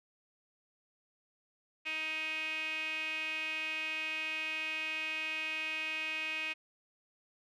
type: tone with band-pass filter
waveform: sawtooth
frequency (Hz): 314.3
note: D#4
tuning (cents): +18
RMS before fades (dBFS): -37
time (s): 1.85-6.54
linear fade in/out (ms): 20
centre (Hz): 2500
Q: 8
effects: none